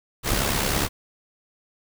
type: noise with amplitude modulation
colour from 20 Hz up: pink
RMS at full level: -21 dBFS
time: 0.23-0.89 s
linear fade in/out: 50 ms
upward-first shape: sine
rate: 69.8 Hz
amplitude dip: 55%
effects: none